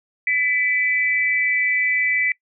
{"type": "tone pair together", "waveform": "sine", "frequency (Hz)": [1993, 2313], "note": ["B6", "D7"], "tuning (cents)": [15, -27], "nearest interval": "minor third", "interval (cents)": 258, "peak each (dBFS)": [-19, -21], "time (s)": [0.27, 2.32], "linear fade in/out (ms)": 2, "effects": ["noise-tail reverb RT60 0.1 s tail -23 dB re dry"]}